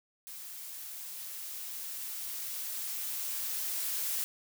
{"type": "noise with level ramp", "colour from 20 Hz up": "blue", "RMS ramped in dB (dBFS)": [-45, -33], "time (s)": [0.27, 4.24], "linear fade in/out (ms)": 0, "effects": []}